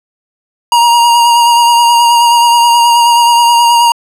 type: tone with vibrato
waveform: square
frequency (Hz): 944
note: A#5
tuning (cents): +22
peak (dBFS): -5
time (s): 0.72-3.92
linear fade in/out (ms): 2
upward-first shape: sine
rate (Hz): 9.4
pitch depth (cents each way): 21
effects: low-pass 12000 Hz 12 dB/octave